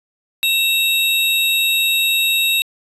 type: tone pair together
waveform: square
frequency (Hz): 2674 / 3782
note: E7 / A#7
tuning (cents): +24 / +24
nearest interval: tritone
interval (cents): 600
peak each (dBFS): -18 / -17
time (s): 0.43-2.62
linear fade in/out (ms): 0
effects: resampled to 32000 Hz